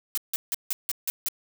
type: noise bursts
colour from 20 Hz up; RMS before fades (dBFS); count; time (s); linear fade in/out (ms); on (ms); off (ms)
blue; -27; 7; 0.15-1.285; 0; 25; 160
effects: none